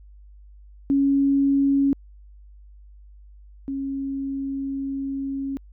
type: tone pair in turn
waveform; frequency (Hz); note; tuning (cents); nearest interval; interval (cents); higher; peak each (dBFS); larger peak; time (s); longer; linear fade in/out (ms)
sine; 277.2 / 273.2; C#4 / C#4; 0 / -25; unison; 25; first; -16 / -25; first; 0.9-1.93 / 3.68-5.57; second; 0
effects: added 50 Hz sine -44 dBFS peak until 5.72 s